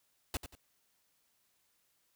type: noise with echo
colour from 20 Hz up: pink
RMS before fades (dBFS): -35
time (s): 0.34-0.37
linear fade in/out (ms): 2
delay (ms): 91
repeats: 2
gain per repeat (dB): -10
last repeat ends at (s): 0.552
effects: white hiss -75 dBFS RMS until 2.15 s